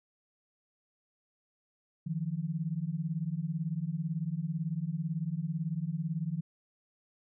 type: beating tone pair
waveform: sine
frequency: 153.4 / 171.4 Hz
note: D#3 / F3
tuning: -24 / -32 cents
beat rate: 18 Hz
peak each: -34 / -34 dBFS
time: 2.06-6.41 s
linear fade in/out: 10 ms
effects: none